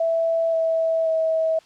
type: tone with pitch steps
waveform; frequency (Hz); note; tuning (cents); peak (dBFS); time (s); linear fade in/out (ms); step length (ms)
sine; 659.3 / 651.7 / 644.2; E5 / E5 / E5; 0 / -20 / -40; -18; 0-1.59; 5; 530
effects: white hiss -53 dBFS RMS until 1.65 s + low-pass 5000 Hz 12 dB/octave